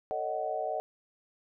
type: chord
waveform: sine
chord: D# half-diminished seventh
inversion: second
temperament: just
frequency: 448 / 560 / 622.3 / 746.7 Hz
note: A4 / C#5 / D#5 / F#5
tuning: +31 / +18 / 0 / +16 cents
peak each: -39 / -39 / -34 / -34 dBFS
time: 0.11-0.8 s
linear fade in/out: 0 ms
effects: none